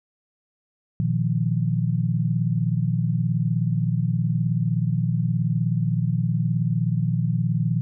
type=chord; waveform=sine; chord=Bb suspended fourth; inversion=none; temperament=equal with one note detuned; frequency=118.92 / 155.56 / 174.61 Hz; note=Bb2 / Eb3 / F3; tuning=+35 / 0 / 0 cents; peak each=-23 / -24 / -25 dBFS; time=1-7.81 s; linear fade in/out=0 ms; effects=none